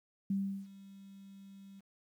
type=tone with ADSR envelope; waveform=sine; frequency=196 Hz; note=G3; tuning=in tune; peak=-29 dBFS; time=0.3-1.81 s; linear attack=5 ms; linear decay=360 ms; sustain=-21 dB; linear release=19 ms; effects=11-bit